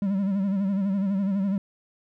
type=tone with vibrato; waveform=triangle; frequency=196 Hz; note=G3; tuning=in tune; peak=-20 dBFS; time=0.02-1.58 s; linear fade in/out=2 ms; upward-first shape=sine; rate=12 Hz; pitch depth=72 cents each way; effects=none